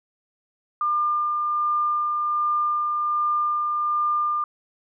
sine tone with tremolo, 1200 Hz, D6, 37 cents sharp, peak -19 dBFS, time 0.81-4.44 s, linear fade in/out 2 ms, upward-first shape sine, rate 1.3 Hz, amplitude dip 25%, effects none

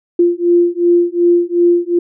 sine beating tone pair, 346.1 / 348.8 Hz, F4 / F4, -16 / -2 cents, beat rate 2.7 Hz, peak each -12 dBFS, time 0.19-1.99 s, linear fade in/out 5 ms, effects none

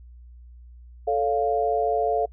sine chord, A augmented, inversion none, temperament equal with one note detuned, 440 / 564.7 / 698.5 Hz, A4 / C#5 / E#5, 0 / +32 / 0 cents, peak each -24 / -28 / -23 dBFS, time 1.07-2.26 s, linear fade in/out 10 ms, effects noise-tail reverb RT60 0.1 s tail -26 dB re dry + added 60 Hz sine -43 dBFS peak until 2.32 s

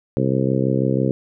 harmonic tone, 66.1 Hz, C2, 18 cents sharp, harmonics 2 / 3 / 4 / 5 / 6 / 7 / 8, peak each -21 / -23 / -24 / -25 / -26 / -26 / -27 dBFS, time 0.17-1.11 s, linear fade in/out 0 ms, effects none

